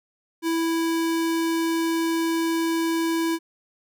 square tone, 329.6 Hz, E4, in tune, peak -22 dBFS, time 0.42-3.39 s, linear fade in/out 50 ms, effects none

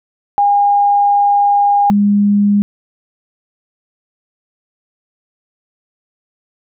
sine tone pair in turn, 812 / 204 Hz, G#5 / G#3, -39 / -31 cents, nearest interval 2 octaves, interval 2392 cents, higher first, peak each -8 dBFS, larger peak neither, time 0.38-1.9 / 1.9-2.62 s, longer first, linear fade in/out 0 ms, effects none

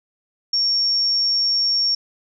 sine tone, 5510 Hz, F8, 24 cents flat, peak -16 dBFS, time 0.53-1.95 s, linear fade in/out 5 ms, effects none

